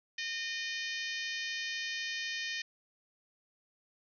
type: harmonic tone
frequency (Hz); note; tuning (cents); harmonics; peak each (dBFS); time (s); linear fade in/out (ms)
612; D#5; -29; 3 / 4 / 5 / 6 / 7 / 8 / 9 / 10; -39 / -41 / -43 / -45 / -46 / -47 / -48 / -49; 0.18-2.62; 5
effects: none